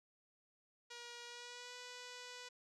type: tone with pitch glide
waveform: 5% pulse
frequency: 477.9 to 493.9 Hz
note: A#4 to B4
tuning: +43 to 0 cents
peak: -38 dBFS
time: 0.9-2.49 s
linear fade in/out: 10 ms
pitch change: +57 cents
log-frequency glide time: 1.25-1.75 s
effects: resampled to 24000 Hz

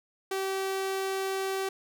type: tone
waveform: sawtooth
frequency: 385.2 Hz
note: G4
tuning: 30 cents flat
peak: -25 dBFS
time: 0.31-1.69 s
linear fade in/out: 5 ms
effects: none

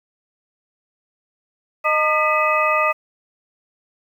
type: tone cluster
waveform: sine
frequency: 618 / 907 / 1216 / 1988 / 2551 Hz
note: D#5 / A#5 / D#6 / B6 / D#7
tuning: -12 / -48 / -40 / +11 / +43 cents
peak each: -21 / -27 / -18 / -25 / -22 dBFS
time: 1.84-2.93 s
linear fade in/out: 20 ms
effects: 8-bit

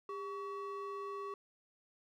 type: ring-modulated tone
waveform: triangle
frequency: 765 Hz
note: G5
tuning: 42 cents flat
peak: -35 dBFS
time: 0.09-1.34 s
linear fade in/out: 2 ms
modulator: 364 Hz
effects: none

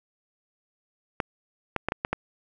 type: clicks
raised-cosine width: 0.5 ms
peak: -10 dBFS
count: 6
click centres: 1.202 / 1.763 / 1.886 / 1.921 / 2.049 / 2.13 s
effects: none

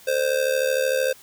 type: tone with amplitude modulation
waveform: square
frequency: 522 Hz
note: C5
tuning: 4 cents flat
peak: -17 dBFS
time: 0.07-1.13 s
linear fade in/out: 10 ms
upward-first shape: sine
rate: 73.2 Hz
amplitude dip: 75%
effects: white hiss -49 dBFS RMS until 1.22 s

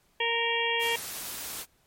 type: harmonic tone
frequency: 464.5 Hz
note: A#4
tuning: 6 cents flat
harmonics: 1 / 2 / 4 / 5 / 6 / 7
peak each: -32 / -32 / -32 / -32 / -32 / -32 dBFS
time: 0.2-0.96 s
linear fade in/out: 5 ms
type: noise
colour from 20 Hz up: white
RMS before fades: -37 dBFS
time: 0.79-1.66 s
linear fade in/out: 50 ms
effects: pink hiss -67 dBFS RMS until 1.86 s + MP3 64 kbps

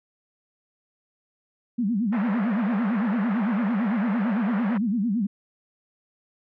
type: tone with vibrato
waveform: sine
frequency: 217.1 Hz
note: A3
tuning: 23 cents flat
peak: -21 dBFS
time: 1.78-5.27 s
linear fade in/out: 10 ms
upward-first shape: sine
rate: 8.9 Hz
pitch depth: 230 cents each way
type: band-pass noise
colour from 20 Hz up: pink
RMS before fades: -35 dBFS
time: 2.12-4.78 s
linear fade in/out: 10 ms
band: 520 to 1900 Hz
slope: 24 dB/octave
effects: none

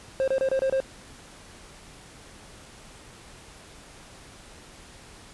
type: tone bursts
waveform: triangle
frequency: 532 Hz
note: C5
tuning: 29 cents sharp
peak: -19 dBFS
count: 6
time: 0.2-0.802 s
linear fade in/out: 0 ms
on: 77 ms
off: 28 ms
effects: pink hiss -48 dBFS RMS until 5.33 s + resampled to 24000 Hz

